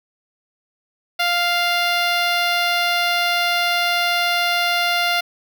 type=tone with notch filter; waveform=10% pulse; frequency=698.5 Hz; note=F5; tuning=in tune; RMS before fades=-19 dBFS; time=1.19-5.21 s; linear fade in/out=10 ms; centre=9100 Hz; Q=1.2; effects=none